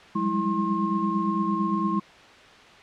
sine tone cluster, 180.9 / 196.7 / 205.5 / 326.3 / 1069 Hz, F#3 / G3 / G#3 / E4 / C6, -39 / +6 / -18 / -18 / +37 cents, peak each -33 / -31 / -27 / -29 / -27 dBFS, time 0.15-2 s, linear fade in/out 10 ms, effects white hiss -48 dBFS RMS until 2.82 s + low-pass 3000 Hz 12 dB/octave

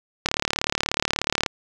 click train, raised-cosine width 0.2 ms, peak -3 dBFS, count 45, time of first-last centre 0.26-1.462 s, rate 36.6 Hz, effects none

